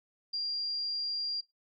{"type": "tone", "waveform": "sine", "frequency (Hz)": 4776, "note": "D8", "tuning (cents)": 28, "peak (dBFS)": -31, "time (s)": [0.33, 1.41], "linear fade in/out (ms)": 10, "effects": ["noise-tail reverb RT60 0.2 s tail -18 dB re dry", "MP3 48 kbps"]}